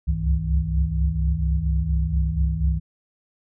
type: tone cluster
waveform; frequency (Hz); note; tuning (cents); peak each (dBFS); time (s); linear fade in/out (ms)
sine; 65.2 / 69.4 / 73.3 / 98.9 / 160.3; C2 / C#2 / D2 / G2 / E3; -5 / +3 / -3 / +16 / -48; -23 / -23 / -31 / -31 / -26; 0.07-2.8; 20
effects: none